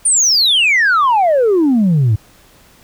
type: exponential sweep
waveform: sine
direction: down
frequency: 9420 to 100.4 Hz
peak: -7 dBFS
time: 0.05-2.16 s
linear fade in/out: 10 ms
effects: tanh soft clip ceiling -7 dBFS + pink hiss -47 dBFS RMS until 2.83 s